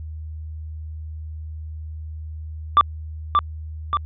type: tone with echo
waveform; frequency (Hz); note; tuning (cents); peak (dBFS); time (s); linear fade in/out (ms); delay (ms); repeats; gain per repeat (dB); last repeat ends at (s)
triangle; 1174.7; D6; 0; -7; 2.77-2.81; 0; 580; 2; -4; 3.97
effects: added 78 Hz sine -30 dBFS peak until 4.05 s + resampled to 11025 Hz